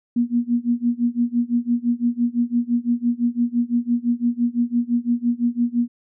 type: tone with tremolo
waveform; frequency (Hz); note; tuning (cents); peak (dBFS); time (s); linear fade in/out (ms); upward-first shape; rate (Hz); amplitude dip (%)
sine; 239; A#3; +43; -14; 0.16-5.88; 5; sine; 5.9; 95
effects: none